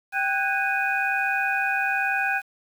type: tone cluster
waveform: sine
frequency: 782 / 1487 / 1628 / 2486 Hz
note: G5 / F#6 / G#6 / D#7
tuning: -4 / +8 / -35 / -2 cents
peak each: -27 dBFS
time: 0.12-2.42 s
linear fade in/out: 50 ms
effects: 8-bit